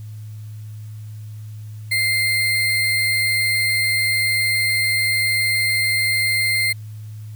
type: tone with sample-and-hold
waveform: sine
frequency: 2093 Hz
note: C7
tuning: in tune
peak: -16 dBFS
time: 1.91-6.73 s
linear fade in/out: 10 ms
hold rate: 6300 Hz
effects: added 107 Hz sine -31 dBFS peak until 7.35 s + white hiss -54 dBFS RMS until 7.35 s